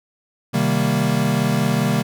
square chord, C minor seventh, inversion none, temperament equal, 130.81 / 155.56 / 196 / 233.1 Hz, C3 / Eb3 / G3 / Bb3, 0 / 0 / 0 / 0 cents, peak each -23 dBFS, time 0.53-2.03 s, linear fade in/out 20 ms, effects none

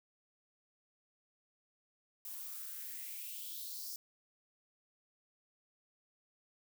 violet noise with high-pass filter sweep, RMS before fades -45 dBFS, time 2.25-3.96 s, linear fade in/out 2 ms, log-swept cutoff 880 to 5400 Hz, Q 4.4, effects none

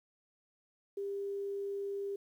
sine tone, 398.7 Hz, G4, 29 cents sharp, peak -35 dBFS, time 0.97-2.16 s, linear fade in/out 5 ms, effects 11-bit

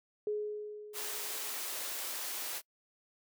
sine tone with exponential decay, 420.5 Hz, G#4, 22 cents sharp, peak -30 dBFS, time 0.27-1.88 s, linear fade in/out 2 ms, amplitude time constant 350 ms
white high-pass noise, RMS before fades -39 dBFS, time 0.93-2.62 s, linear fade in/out 50 ms, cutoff 310 Hz, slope 24 dB/octave
effects noise-tail reverb RT60 0.1 s tail -25 dB re dry

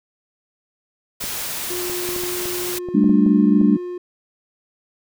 white noise, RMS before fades -27 dBFS, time 1.2-2.79 s, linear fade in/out 10 ms
clicks, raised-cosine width 2 ms, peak -19 dBFS, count 11, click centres 1.24 / 1.898 / 2.09 / 2.163 / 2.236 / 2.456 / 2.887 / 3.042 / 3.095 / 3.263 / 3.613 s
triangle tone, 356.7 Hz, F4, 37 cents sharp, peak -24 dBFS, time 1.7-3.98 s, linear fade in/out 5 ms
sine chord, G suspended second, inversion none, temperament equal, 196 / 220 / 293.7 Hz, G3 / A3 / D4, 0 / 0 / 0 cents, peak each -16 dBFS, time 2.94-3.77 s, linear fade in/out 10 ms
effects none

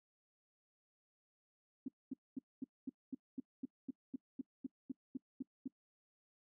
sine tone bursts, 264.6 Hz, C4, 20 cents sharp, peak -38 dBFS, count 16, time 1.86-5.678 s, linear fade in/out 5 ms, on 23 ms, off 230 ms, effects noise-tail reverb RT60 0.1 s tail -23 dB re dry

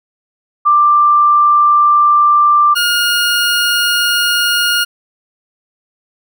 sine / 20% pulse tone pair in turn, 1182 / 1426.9 Hz, D6 / F6, +11 / +37 cents, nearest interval minor third, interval 326 cents, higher second, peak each -6 dBFS, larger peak neither, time 0.65-2.75 / 2.75-4.85 s, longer neither, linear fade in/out 20 ms, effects none

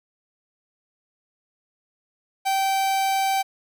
45% pulse tone, 776 Hz, G5, 18 cents flat, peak -20 dBFS, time 2.45-3.43 s, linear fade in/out 20 ms, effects none

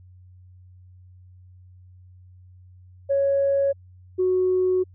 sine tone pair in turn, 554.4 / 369.1 Hz, C#5 / F#4, 0 / -4 cents, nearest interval perfect fifth, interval 704 cents, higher first, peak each -17 dBFS, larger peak neither, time 3.09-3.73 / 4.18-4.84 s, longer second, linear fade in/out 20 ms, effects tanh soft clip ceiling -13 dBFS + added 91 Hz sine -46 dBFS peak until 4.94 s

